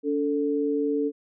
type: tone pair together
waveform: sine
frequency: 286.1 / 442.5 Hz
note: D4 / A4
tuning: -45 / +10 cents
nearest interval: minor sixth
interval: 755 cents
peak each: -25 dBFS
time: 0.03-1.12 s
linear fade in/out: 50 ms
effects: none